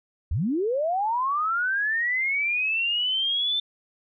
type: linear sweep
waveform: sine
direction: up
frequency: 58.27 to 3562 Hz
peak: -22 dBFS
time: 0.31-3.6 s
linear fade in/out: 5 ms
effects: none